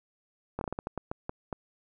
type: slowing click train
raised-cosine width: 1 ms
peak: -19 dBFS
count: 11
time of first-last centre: 0.59-1.528 s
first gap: 22 ms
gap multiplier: 1.3
effects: none